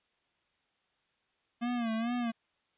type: tone with vibrato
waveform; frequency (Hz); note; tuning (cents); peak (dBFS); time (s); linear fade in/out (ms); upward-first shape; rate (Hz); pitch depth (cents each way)
square; 233.1; A#3; 0; -31; 1.61-2.32; 20; sine; 2.3; 89
effects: white hiss -75 dBFS RMS until 2.77 s + resampled to 8000 Hz